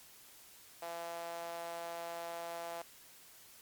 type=tone with high-pass filter; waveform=sawtooth; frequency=169.2 Hz; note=E3; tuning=45 cents sharp; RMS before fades=-43 dBFS; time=0.82-2.82 s; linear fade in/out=5 ms; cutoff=670 Hz; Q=3.4; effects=white hiss -58 dBFS RMS until 3.61 s + MP3 96 kbps